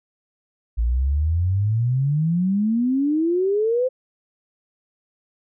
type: exponential sweep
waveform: sine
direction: up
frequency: 55 to 523.3 Hz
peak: -17 dBFS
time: 0.77-3.89 s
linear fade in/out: 20 ms
effects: none